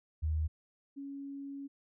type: tone pair in turn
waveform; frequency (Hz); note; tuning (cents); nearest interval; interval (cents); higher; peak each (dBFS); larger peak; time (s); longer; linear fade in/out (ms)
sine; 78.1 / 278.3; D#2 / C#4; +7 / +7; octave + minor seventh; 2200; second; -29 / -40; first; 0.22-0.48 / 0.96-1.68; second; 20
effects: none